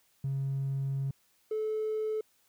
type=tone pair in turn; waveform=triangle; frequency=136.5 / 433.4 Hz; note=C#3 / A4; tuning=-26 / -26 cents; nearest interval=octave + minor sixth; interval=2000 cents; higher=second; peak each=-26 / -26 dBFS; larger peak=neither; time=0.24-1.11 / 1.51-2.21 s; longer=first; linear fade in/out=5 ms; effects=tanh soft clip ceiling -26 dBFS + white hiss -69 dBFS RMS until 2.48 s